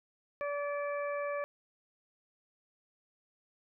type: harmonic tone with a mistuned harmonic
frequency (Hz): 576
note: D5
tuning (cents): -34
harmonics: 1 / 2 / 3 / 4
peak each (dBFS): -34 / -40 / -44 / -46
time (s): 0.41-1.44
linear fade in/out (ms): 0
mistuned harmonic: 4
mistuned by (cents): +19
effects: none